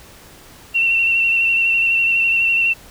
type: tone with vibrato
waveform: sine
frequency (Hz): 2713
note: E7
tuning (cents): +49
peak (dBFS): -13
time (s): 0.74-2.74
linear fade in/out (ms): 20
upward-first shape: square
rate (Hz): 12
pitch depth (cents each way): 19
effects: pink hiss -43 dBFS RMS until 2.9 s